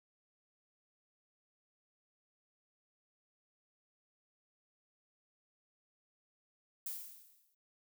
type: noise with exponential decay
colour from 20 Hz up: violet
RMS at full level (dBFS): -39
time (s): 6.86-7.55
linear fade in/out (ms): 5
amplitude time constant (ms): 150
effects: none